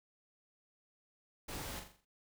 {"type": "noise with echo", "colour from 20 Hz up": "pink", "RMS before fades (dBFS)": -44, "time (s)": [1.48, 1.8], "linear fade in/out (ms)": 10, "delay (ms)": 42, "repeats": 6, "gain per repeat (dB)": -6, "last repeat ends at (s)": 2.052, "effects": []}